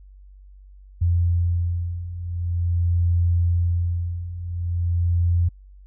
sine beating tone pair, 86.2 / 86.65 Hz, F2 / F2, -22 / -13 cents, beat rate 0.45 Hz, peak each -24 / -20 dBFS, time 1.01-5.49 s, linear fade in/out 10 ms, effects added 48 Hz sine -43 dBFS peak until 5.86 s

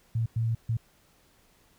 sine tone bursts at uneven times, 113.9 Hz, A#2, 40 cents flat, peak -24 dBFS, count 3, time 0.15-0.26 / 0.36-0.55 / 0.69-0.77 s, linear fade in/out 5 ms, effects pink hiss -63 dBFS RMS until 1.78 s

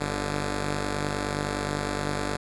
5% pulse tone pair together, 49.7 / 146.2 Hz, G1 / D3, +25 / -7 cents, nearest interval octave + perfect fifth, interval 1868 cents, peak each -18 / -19 dBFS, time 0-2.37 s, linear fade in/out 10 ms, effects resampled to 24000 Hz

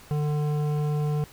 sine tone with hard clipping, 149.1 Hz, D3, 27 cents sharp, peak -25 dBFS, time 0.11-1.24 s, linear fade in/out 0 ms, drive 12 dB, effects pink hiss -50 dBFS RMS until 1.32 s

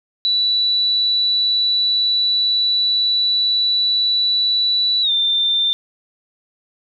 sine tone with pitch glide, 3951 to 3581 Hz, B7 to A7, 0 to +30 cents, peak -14 dBFS, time 0.25-5.73 s, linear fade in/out 0 ms, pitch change -170 cents, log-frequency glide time 5.02-5.11 s, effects none

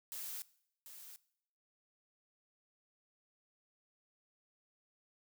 blue noise with echo, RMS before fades -44 dBFS, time 0.12-0.42 s, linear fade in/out 0 ms, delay 740 ms, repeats 1, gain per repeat -9 dB, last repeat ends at 1.16 s, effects noise-tail reverb RT60 0.7 s tail -20 dB re dry

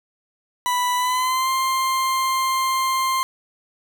40% pulse tone with pitch glide, 987.8 to 1052.6 Hz, B5 to C6, 0 to +10 cents, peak -18 dBFS, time 0.66-3.23 s, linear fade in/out 0 ms, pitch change +110 cents, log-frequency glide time 0.96-1.51 s, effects none

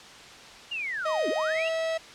sine linear two-way sweep, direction down then up, 2887 to 246.9 to 2887 Hz, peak -29 dBFS, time 0.71-1.69 s, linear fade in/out 10 ms, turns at 1.29 s
45% pulse tone with pitch glide, 627 to 649.1 Hz, D#5 to E5, +13 to -27 cents, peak -26 dBFS, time 1.05-1.98 s, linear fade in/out 10 ms, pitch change +60 cents, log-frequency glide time 1.48-1.63 s
effects white hiss -46 dBFS RMS until 2.14 s + low-pass 5000 Hz 12 dB/octave

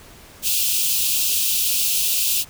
white high-pass noise, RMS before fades -20 dBFS, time 0.42-2.45 s, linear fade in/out 50 ms, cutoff 2500 Hz, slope 96 dB/octave, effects pink hiss -45 dBFS RMS until 2.49 s

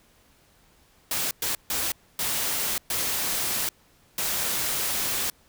white noise bursts at uneven times, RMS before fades -27 dBFS, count 6, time 1.11-1.31 / 1.42-1.55 / 1.7-1.92 / 2.19-2.78 / 2.9-3.69 / 4.18-5.3 s, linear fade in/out 2 ms, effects pink hiss -60 dBFS RMS until 5.48 s

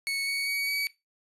30% pulse tone with pitch steps, 2213 / 2232 / 2252 / 2271 Hz, C#7 / C#7 / C#7 / C#7, -3 / +11 / +27 / +41 cents, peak -25 dBFS, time 0.07-0.87 s, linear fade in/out 0 ms, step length 200 ms, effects noise-tail reverb RT60 0.2 s tail -17 dB re dry + resampled to 32000 Hz

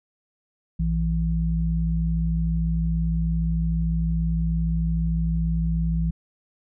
sine tone pair together, 58.39 / 164.81 Hz, A#1 / E3, +4 / 0 cents, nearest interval octave + tritone, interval 1796 cents, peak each -23 dBFS, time 0.79-6.11 s, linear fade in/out 10 ms, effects none

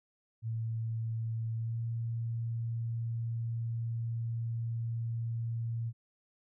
sine tone with pitch glide, 113.2 to 115.45 Hz, A2 to A#2, +50 to -16 cents, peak -32 dBFS, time 0.42-5.93 s, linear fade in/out 50 ms, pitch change +34 cents, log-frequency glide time 1.57-1.79 s, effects none

